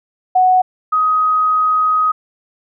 sine tone pair in turn, 740 / 1257.2 Hz, F#5 / D#6, 0 / +18 cents, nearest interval major sixth, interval 918 cents, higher second, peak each -8 / -11 dBFS, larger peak first, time 0.35-0.62 / 0.92-2.12 s, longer second, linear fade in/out 10 ms, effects none

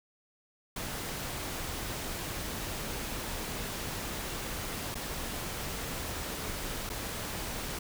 pink noise with dropouts, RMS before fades -37 dBFS, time 0.76-7.79 s, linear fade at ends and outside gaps 5 ms, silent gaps 4.945-4.953 / 6.893-6.899 s, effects none

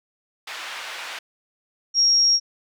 white band-pass noise, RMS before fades -34 dBFS, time 0.47-1.19 s, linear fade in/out 5 ms, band 840 to 2900 Hz, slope 12 dB/octave
sine tone, 5588 Hz, F8, in tune, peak -14 dBFS, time 1.94-2.4 s, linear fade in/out 50 ms
effects none

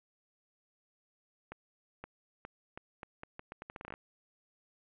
accelerating click train, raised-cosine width 0.5 ms, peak -28 dBFS, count 17, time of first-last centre 1.52-3.939 s, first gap 520 ms, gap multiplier 0.79, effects resampled to 8000 Hz + 11-bit

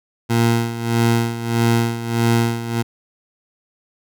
20% pulse tone with tremolo, 116.54 Hz, A#2, in tune, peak -8 dBFS, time 0.29-2.83 s, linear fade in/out 20 ms, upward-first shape sine, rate 1.6 Hz, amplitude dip 75%, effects none

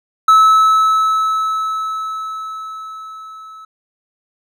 triangle tone with level ramp, 1300 Hz, E6, 24 cents flat, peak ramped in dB -3 to -32 dBFS, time 0.28-3.65 s, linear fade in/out 5 ms, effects none

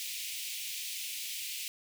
pink high-pass noise, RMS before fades -39 dBFS, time 0-1.68 s, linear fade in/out 0 ms, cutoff 2300 Hz, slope 48 dB/octave, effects none

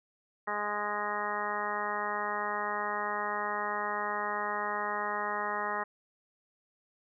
harmonic tone, 207.7 Hz, G#3, in tune, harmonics 1 / 2 / 3 / 4 / 5 / 6 / 7 / 8 / 9, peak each -47 / -41 / -41 / -37 / -37 / -37 / -44 / -43 / -38 dBFS, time 0.47-5.84 s, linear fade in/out 10 ms, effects none

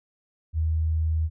sine tone, 79.7 Hz, D#2, 42 cents sharp, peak -21 dBFS, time 0.53-1.3 s, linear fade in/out 50 ms, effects none

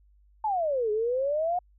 sine exponential two-way sweep, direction down then up, 894 to 415.3 to 732 Hz, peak -24 dBFS, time 0.44-1.59 s, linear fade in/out 5 ms, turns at 0.91 s, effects added 50 Hz sine -57 dBFS peak until 1.78 s

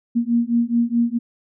sine beating tone pair, 233.2 / 237.9 Hz, A#3 / A#3, +1 / +35 cents, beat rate 4.7 Hz, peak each -19 dBFS, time 0.15-1.19 s, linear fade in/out 20 ms, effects none

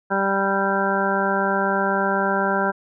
harmonic tone, 196 Hz, G3, in tune, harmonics 1 / 2 / 3 / 4 / 5 / 7 / 8, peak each -26 / -26 / -26 / -26 / -26 / -26 / -26 dBFS, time 0.1-2.72 s, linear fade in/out 20 ms, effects none

